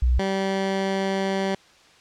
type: tone pair in turn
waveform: sine / 15% pulse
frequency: 61.9 / 193.42 Hz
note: B1 / G3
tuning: +5 / -23 cents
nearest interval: octave + minor sixth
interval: 1972 cents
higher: second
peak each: -16 dBFS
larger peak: neither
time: 0.02-0.19 / 0.19-1.55 s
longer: second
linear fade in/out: 5 ms
effects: white hiss -53 dBFS RMS until 2 s + low-pass 5000 Hz 12 dB/octave